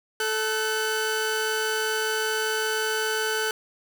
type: tone pair together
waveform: sawtooth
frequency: 437.6 / 1509 Hz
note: A4 / F#6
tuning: -9 / +34 cents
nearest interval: octave + major sixth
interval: 2143 cents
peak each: -23 / -23 dBFS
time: 0.2-3.51 s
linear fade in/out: 2 ms
effects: none